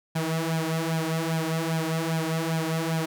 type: tone with flanger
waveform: sawtooth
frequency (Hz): 162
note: E3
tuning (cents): -30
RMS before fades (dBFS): -27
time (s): 0.15-3.06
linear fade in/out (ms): 10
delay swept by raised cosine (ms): 1.2 to 4.7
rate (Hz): 2.5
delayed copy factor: +0.75
effects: none